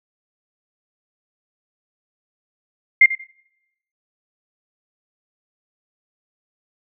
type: tone with echo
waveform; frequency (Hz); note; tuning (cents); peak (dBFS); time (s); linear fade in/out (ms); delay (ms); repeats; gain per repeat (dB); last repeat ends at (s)
sine; 2109; C7; +13; -6; 3.01-3.06; 5; 92; 2; -15; 3.244
effects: noise-tail reverb RT60 0.9 s tail -25 dB re dry